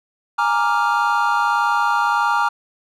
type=chord; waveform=triangle; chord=Bb dominant seventh; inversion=third; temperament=equal; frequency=830.6 / 932.3 / 1174.7 / 1396.9 Hz; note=Ab5 / Bb5 / D6 / F6; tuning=0 / 0 / 0 / 0 cents; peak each=-20 / -18 / -20 / -19 dBFS; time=0.38-2.49 s; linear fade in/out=10 ms; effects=none